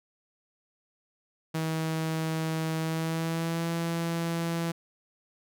sawtooth tone with pitch glide, 160.2 to 167.39 Hz, E3 to E3, -49 to +27 cents, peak -24 dBFS, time 1.54-4.72 s, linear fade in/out 10 ms, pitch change +76 cents, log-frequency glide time 2.78-3.71 s, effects none

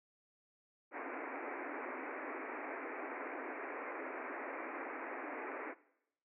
pink band-pass noise, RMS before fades -44 dBFS, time 0.91-5.75 s, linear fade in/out 50 ms, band 260 to 2400 Hz, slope 96 dB/octave, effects noise-tail reverb RT60 0.8 s tail -19 dB re dry

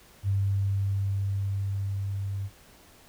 sine tone with level ramp, 98.6 Hz, G2, 11 cents sharp, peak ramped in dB -22 to -29 dBFS, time 0.23-2.5 s, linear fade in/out 50 ms, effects pink hiss -55 dBFS RMS until 3.08 s

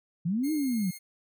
sine linear two-way sweep, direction up then down, 155.56 to 318.2 to 171.4 Hz, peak -25 dBFS, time 0.25-0.91 s, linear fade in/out 10 ms, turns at 0.52 s
5% pulse tone, 2139 Hz, C7, 38 cents sharp, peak -31 dBFS, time 0.43-0.99 s, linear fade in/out 20 ms
effects none

